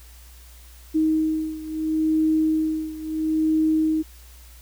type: beating tone pair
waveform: sine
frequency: 314.2 / 314.94 Hz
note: D#4 / D#4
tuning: +17 / +21 cents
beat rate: 0.74 Hz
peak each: -21 / -24 dBFS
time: 0.94-4.03 s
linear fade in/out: 20 ms
effects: added 60 Hz sine -44 dBFS peak until 4.61 s + white hiss -51 dBFS RMS until 4.61 s